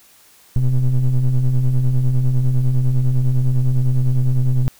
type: ring-modulated tone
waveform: triangle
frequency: 61.74 Hz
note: B1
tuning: in tune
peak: -7 dBFS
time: 0.56-4.68 s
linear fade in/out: 0 ms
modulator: 66.7 Hz
effects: white hiss -50 dBFS RMS until 4.79 s